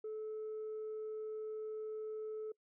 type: tone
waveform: sine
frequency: 433.3 Hz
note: A4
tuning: 27 cents flat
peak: -38 dBFS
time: 0.04-2.52 s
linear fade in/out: 5 ms
effects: noise-tail reverb RT60 0.1 s tail -25 dB re dry + tanh soft clip ceiling -38 dBFS